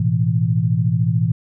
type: chord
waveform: sine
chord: A suspended second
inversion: none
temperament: just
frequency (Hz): 110 / 123.75 / 165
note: A2 / B2 / E3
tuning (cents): 0 / +4 / +2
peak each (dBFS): -19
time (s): 0-1.32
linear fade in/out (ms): 5
effects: none